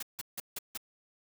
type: noise bursts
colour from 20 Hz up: white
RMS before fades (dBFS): -38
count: 5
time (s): 0-0.775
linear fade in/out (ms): 5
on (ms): 27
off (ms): 160
effects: none